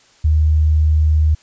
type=tone; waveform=sine; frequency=77.2 Hz; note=D#2; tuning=13 cents flat; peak=-10 dBFS; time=0.24-1.35 s; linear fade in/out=10 ms; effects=white hiss -51 dBFS RMS until 1.42 s + resampled to 16000 Hz